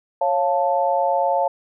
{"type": "chord", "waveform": "sine", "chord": "Db augmented", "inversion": "none", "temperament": "equal with one note detuned", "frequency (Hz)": [550.2, 698.5, 880], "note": ["Db5", "F5", "A5"], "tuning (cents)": [-13, 0, 0], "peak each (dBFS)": -21, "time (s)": [0.21, 1.48], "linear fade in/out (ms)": 5, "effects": []}